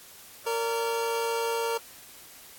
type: tone pair together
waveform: 25% pulse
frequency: 461.4 / 575.3 Hz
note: A#4 / D5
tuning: -18 / -36 cents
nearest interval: major third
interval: 382 cents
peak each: -23 / -33 dBFS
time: 0.46-1.78 s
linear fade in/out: 10 ms
effects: white hiss -49 dBFS RMS until 2.58 s + AAC 64 kbps